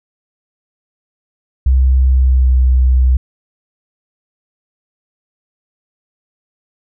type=tone with pitch glide; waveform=sine; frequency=64.9 to 63.64 Hz; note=C2 to C2; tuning=-13 to -47 cents; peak=-7 dBFS; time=1.66-3.17 s; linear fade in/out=5 ms; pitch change=-34 cents; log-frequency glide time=2.1-2.54 s; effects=none